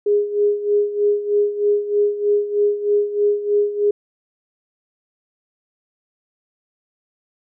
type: tone with tremolo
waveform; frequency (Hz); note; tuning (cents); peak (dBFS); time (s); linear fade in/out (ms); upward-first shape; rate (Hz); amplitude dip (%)
sine; 412.4; G#4; -12; -12; 0.06-3.91; 5; sine; 3.2; 75
effects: none